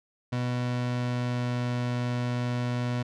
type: tone with pitch glide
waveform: 30% pulse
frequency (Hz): 123.47 to 122.48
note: B2 to B2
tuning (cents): 0 to -14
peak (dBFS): -24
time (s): 0.32-3.03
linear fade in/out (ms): 10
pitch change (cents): -14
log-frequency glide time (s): 0.48-1.94
effects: low-pass 5000 Hz 12 dB/octave